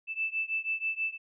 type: beating tone pair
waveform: sine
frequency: 2637 / 2643.2 Hz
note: E7 / E7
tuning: 0 / +4 cents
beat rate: 6.2 Hz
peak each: -32 / -33 dBFS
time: 0.07-1.18 s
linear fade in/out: 50 ms
effects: none

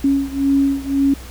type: beating tone pair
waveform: sine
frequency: 275.5 / 277.4 Hz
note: C#4 / C#4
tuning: -11 / +1 cents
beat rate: 1.9 Hz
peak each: -16 / -18 dBFS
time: 0.04-1.14 s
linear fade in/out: 5 ms
effects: added 63 Hz sine -33 dBFS peak until 1.3 s + pink hiss -39 dBFS RMS until 1.3 s

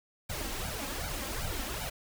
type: noise with flanger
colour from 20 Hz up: pink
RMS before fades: -36 dBFS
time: 0.29-1.9 s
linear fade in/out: 10 ms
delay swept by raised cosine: 1.3 to 3.8 ms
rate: 2.6 Hz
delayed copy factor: +1
effects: none

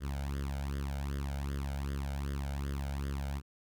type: tone with flanger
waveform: sawtooth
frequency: 69.6 Hz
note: C#2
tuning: 8 cents sharp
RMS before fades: -36 dBFS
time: 0-3.42 s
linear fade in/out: 50 ms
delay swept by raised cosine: 0.6 to 1.37 ms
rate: 2.6 Hz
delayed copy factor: +0.9
effects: none

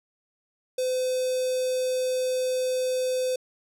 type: tone with notch filter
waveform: square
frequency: 510 Hz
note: C5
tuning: 44 cents flat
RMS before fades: -26 dBFS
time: 0.78-3.36 s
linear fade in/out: 5 ms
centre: 1700 Hz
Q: 0.51
effects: low-pass 11000 Hz 12 dB/octave

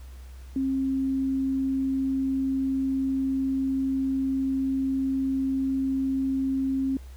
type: tone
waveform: sine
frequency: 267.3 Hz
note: C4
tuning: 37 cents sharp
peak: -23 dBFS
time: 0.56-6.97 s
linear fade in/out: 2 ms
effects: added 64 Hz sine -40 dBFS peak until 7.16 s + pink hiss -56 dBFS RMS until 7.16 s

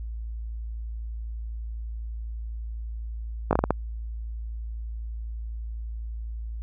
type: slowing click train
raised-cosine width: 1 ms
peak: -6 dBFS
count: 6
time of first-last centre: 3.51-3.706 s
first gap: 19 ms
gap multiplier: 1.37
effects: added 56 Hz sine -31 dBFS peak until 6.62 s

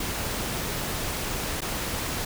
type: noise with dropouts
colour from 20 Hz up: pink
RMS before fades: -30 dBFS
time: 0-2.25 s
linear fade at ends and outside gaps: 5 ms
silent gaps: 1.607-1.617 s
effects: none

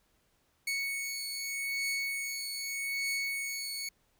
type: beating tone pair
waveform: sawtooth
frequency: 2217 / 2217.82 Hz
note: C#7 / C#7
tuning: 0 / 0 cents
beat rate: 0.82 Hz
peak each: -35 / -31 dBFS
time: 0.67-3.89 s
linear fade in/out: 5 ms
effects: pink hiss -72 dBFS RMS until 4.19 s

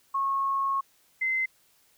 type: tone pair in turn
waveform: sine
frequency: 1093 / 2063 Hz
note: C#6 / C7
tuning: -25 / -25 cents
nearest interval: major seventh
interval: 1100 cents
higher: second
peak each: -24 dBFS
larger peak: neither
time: 0.14-0.81 / 1.21-1.46 s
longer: first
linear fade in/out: 10 ms
effects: white hiss -64 dBFS RMS until 1.97 s

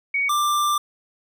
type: tone pair in turn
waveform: sine / square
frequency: 2242 / 1183.2 Hz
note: C#7 / D6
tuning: +19 / +13 cents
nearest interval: major seventh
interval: 1106 cents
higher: first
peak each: -19 / -19 dBFS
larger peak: neither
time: 0.14-0.29 / 0.29-0.78 s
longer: second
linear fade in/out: 5 ms
effects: none

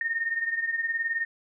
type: beating tone pair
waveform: sine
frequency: 1832 / 1851 Hz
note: A#6 / A#6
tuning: -31 / -13 cents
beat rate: 19 Hz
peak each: -27 / -32 dBFS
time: 0.01-1.25 s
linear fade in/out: 2 ms
effects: none

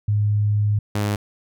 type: tone pair in turn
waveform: sine / sawtooth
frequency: 104.3 / 103.4 Hz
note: G#2 / G#2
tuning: +8 / -7 cents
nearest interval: unison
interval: 15 cents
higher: first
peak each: -16 / -16 dBFS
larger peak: neither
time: 0.08-0.79 / 0.95-1.16 s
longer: first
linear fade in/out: 5 ms
effects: none

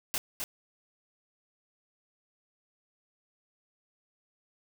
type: noise with echo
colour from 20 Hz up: white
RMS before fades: -31 dBFS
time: 0.14-0.18 s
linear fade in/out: 0 ms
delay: 260 ms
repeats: 1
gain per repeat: -4 dB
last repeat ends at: 0.44 s
effects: none

